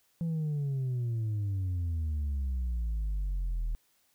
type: exponential sweep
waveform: sine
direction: down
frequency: 169.4 to 38.89 Hz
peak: -26 dBFS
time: 0.21-3.75 s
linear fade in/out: 0 ms
effects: tanh soft clip ceiling -28 dBFS + white hiss -70 dBFS RMS until 4.14 s